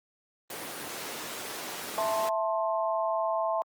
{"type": "noise", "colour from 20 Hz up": "pink", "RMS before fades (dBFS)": -36, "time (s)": [0.5, 2.29], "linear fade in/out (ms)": 2}
{"type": "chord", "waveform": "sine", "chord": "A minor", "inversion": "second", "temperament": "just", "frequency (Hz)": [660, 880, 1056], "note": ["E5", "A5", "C6"], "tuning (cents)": [2, 0, 16], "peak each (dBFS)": [-28, -32, -32], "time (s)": [1.98, 3.62], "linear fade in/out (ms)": 0}
{"effects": ["high-pass 300 Hz 12 dB/octave", "Opus 24 kbps"]}